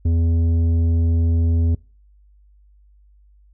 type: tone with tanh clipping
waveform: sine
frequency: 83.2 Hz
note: E2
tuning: 17 cents sharp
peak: -16 dBFS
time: 0.05-1.75 s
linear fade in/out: 5 ms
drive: 9 dB
effects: noise-tail reverb RT60 0.4 s tail -26 dB re dry + added 50 Hz sine -49 dBFS peak until 3.53 s